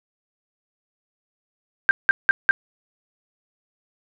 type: tone bursts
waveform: sine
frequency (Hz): 1576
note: G6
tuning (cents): +9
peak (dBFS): -10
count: 4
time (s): 1.89-2.51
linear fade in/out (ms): 0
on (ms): 20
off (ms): 180
effects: none